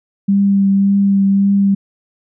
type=tone with vibrato; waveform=sine; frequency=197.6 Hz; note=G3; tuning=14 cents sharp; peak=-9 dBFS; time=0.28-1.75 s; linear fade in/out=10 ms; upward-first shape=triangle; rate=1.8 Hz; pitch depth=17 cents each way; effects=none